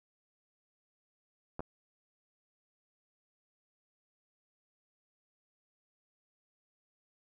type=clicks; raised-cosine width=1 ms; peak=-25 dBFS; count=2; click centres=1.594 / 1.605 s; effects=none